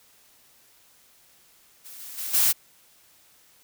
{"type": "noise with level steps", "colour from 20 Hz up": "blue", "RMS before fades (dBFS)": [-43, -40, -32, -20], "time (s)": [1.84, 2.53], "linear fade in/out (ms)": 20, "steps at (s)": [1.99, 2.17, 2.33], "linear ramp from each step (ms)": 20, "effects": ["white hiss -58 dBFS RMS until 3.63 s"]}